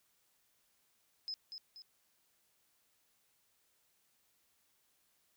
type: tone with echo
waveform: sine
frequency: 5100 Hz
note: D#8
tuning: 42 cents sharp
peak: -38 dBFS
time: 1.28-1.34 s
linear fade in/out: 0 ms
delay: 240 ms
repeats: 2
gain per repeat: -6 dB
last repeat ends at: 1.82 s
effects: white hiss -75 dBFS RMS until 5.36 s